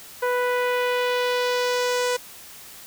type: tone with low-pass filter sweep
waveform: sawtooth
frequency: 493.9 Hz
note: B4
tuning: in tune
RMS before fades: -23 dBFS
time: 0.22-2.17 s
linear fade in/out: 10 ms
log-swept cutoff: 1600 to 8400 Hz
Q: 1.3
effects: white hiss -43 dBFS RMS until 2.86 s